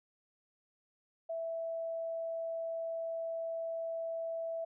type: tone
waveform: sine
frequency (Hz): 659.3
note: E5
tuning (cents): 0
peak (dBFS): -35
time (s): 1.29-4.65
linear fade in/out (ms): 10
effects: none